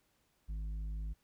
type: tone with tanh clipping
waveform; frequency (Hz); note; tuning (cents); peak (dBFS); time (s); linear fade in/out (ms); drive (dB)
triangle; 52.4; G#1; +16; -38; 0.48-1.14; 20; 11
effects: pink hiss -75 dBFS RMS until 1.23 s